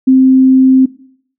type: tone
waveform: sine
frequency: 261.6 Hz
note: C4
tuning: in tune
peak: -3 dBFS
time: 0.07-0.86 s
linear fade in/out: 10 ms
effects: noise-tail reverb RT60 0.6 s tail -19 dB re dry